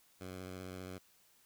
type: tone with vibrato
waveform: 10% pulse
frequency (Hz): 92.5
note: F#2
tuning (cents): 0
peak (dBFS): -36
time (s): 0.2-0.99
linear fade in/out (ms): 20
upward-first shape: square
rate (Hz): 15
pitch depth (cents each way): 25
effects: white hiss -68 dBFS RMS until 1.45 s